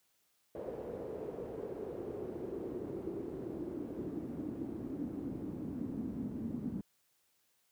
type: noise with band-pass filter sweep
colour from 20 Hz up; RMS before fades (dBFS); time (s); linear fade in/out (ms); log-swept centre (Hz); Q
brown; -41; 0.55-6.81; 2; 490 to 230; 4
effects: white hiss -75 dBFS RMS until 7.71 s + high-pass 60 Hz 12 dB/octave